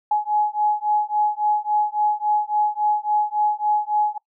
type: beating tone pair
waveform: sine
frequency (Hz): 840 / 843.6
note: G#5 / G#5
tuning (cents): +19 / +27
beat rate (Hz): 3.6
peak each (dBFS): -21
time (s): 0.11-4.18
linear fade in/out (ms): 5
effects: noise-tail reverb RT60 0.1 s tail -24 dB re dry